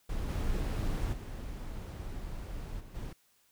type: noise with level steps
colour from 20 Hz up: brown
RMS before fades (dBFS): -35 / -32 / -40 / -48 / -39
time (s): 0.09-3.13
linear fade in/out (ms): 5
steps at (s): 0.28 / 1.12 / 2.79 / 2.94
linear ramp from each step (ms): 20
effects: white hiss -69 dBFS RMS until 3.51 s